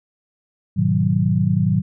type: chord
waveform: sine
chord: G# minor seventh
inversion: none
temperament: equal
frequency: 103.83 / 123.47 / 155.56 / 185 Hz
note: G#2 / B2 / D#3 / F#3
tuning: 0 / 0 / 0 / 0 cents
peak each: -21 / -22 / -20 / -19 dBFS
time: 0.76-1.82 s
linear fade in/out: 20 ms
effects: none